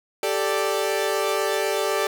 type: chord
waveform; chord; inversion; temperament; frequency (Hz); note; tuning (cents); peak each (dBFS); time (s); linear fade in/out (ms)
sawtooth; G suspended second; none; equal; 392 / 440 / 587.3; G4 / A4 / D5; 0 / 0 / 0; -22; 0.23-2.07; 2
effects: none